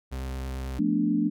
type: tone with vibrato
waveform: 40% pulse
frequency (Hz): 65.41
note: C2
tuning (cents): 0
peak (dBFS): -30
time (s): 0.11-0.8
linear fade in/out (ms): 20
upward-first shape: square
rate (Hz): 9.1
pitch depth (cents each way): 9
type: chord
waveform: sine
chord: B half-diminished seventh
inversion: second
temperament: equal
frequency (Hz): 174.61 / 220 / 246.9 / 293.7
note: F3 / A3 / B3 / D4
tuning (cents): 0 / 0 / 0 / 0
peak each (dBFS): -30 / -26 / -30 / -25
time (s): 0.78-1.3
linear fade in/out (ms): 20
effects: none